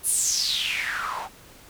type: noise with band-pass filter sweep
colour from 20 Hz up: white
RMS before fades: -26 dBFS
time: 0.03-1.29 s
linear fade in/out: 50 ms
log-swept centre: 11000 to 760 Hz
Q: 6.4
effects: pink hiss -49 dBFS RMS until 1.69 s